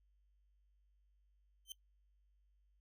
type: tone with exponential growth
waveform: sawtooth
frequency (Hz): 3100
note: G7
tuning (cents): -20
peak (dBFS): -38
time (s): 1.65-1.72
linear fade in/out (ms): 2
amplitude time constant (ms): 15
effects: noise-tail reverb RT60 0.1 s tail -19 dB re dry + added 50 Hz sine -70 dBFS peak until 2.8 s